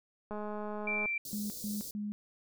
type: click train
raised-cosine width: 1 ms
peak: -27 dBFS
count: 158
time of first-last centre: 0.31-1.058 s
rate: 210 Hz
type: tone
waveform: sine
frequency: 2349 Hz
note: D7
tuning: in tune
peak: -31 dBFS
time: 0.87-1.18 s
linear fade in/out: 5 ms
type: band-stop noise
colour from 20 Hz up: white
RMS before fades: -43 dBFS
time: 1.25-1.91 s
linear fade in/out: 2 ms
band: 540 to 4000 Hz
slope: 48 dB/octave
type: tone bursts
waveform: sine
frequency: 207.9 Hz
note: G#3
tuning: 2 cents sharp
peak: -34 dBFS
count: 3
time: 1.33-2.12 s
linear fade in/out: 0 ms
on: 170 ms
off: 140 ms
effects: none